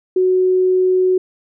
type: tone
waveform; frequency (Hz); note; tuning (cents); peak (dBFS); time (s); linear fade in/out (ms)
sine; 370; F#4; 0; -11; 0.16-1.18; 5
effects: none